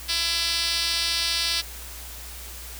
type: tone with band-pass filter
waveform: 5% pulse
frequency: 334.9 Hz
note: E4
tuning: 27 cents sharp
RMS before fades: -25 dBFS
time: 0.08-1.62 s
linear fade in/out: 20 ms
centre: 5300 Hz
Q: 2.5
effects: added 60 Hz sine -40 dBFS peak until 2.79 s + white hiss -40 dBFS RMS until 2.79 s